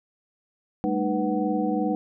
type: tone cluster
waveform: sine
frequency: 199.8 / 222.2 / 306.3 / 492.2 / 748 Hz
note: G3 / A3 / D#4 / B4 / F#5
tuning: +33 / +17 / -27 / -6 / +19 cents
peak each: -28 / -30 / -26 / -30 / -30 dBFS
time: 0.84-1.95 s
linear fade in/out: 0 ms
effects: none